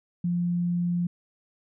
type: tone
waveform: sine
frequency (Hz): 174.61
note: F3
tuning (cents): 0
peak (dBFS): -23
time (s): 0.24-1.07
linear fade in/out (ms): 5
effects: none